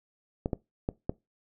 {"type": "clicks", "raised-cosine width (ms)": 2, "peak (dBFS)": -15, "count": 4, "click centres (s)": [0.459, 0.532, 0.889, 1.095], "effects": ["noise-tail reverb RT60 0.2 s tail -21 dB re dry"]}